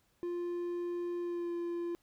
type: tone with pitch glide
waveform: triangle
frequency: 349.2 to 344.2 Hz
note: F4 to F4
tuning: 0 to -25 cents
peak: -32 dBFS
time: 0.23-1.95 s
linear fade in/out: 0 ms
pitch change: -25 cents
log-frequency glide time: 1.2-1.53 s
effects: pink hiss -73 dBFS RMS until 2.02 s